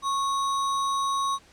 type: tone with sample-and-hold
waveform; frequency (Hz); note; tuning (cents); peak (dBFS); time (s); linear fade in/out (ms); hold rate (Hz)
sine; 1100; C#6; -14; -23; 0.02-1.39; 50; 4900
effects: pink hiss -55 dBFS RMS until 1.52 s + low-pass 8000 Hz 12 dB/octave